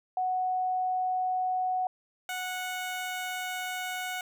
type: tone pair in turn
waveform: sine / 15% pulse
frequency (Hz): 740 / 736.1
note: F#5 / F#5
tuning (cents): 0 / -9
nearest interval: unison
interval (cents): 9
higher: first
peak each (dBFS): -26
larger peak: neither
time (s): 0.17-1.87 / 2.29-4.21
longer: second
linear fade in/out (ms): 2
effects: none